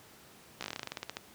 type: slowing click train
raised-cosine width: 0.2 ms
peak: -19 dBFS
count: 16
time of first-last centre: 0.61-1.169 s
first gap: 15 ms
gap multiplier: 1.12
effects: pink hiss -56 dBFS RMS until 1.34 s + high-pass 100 Hz 12 dB/octave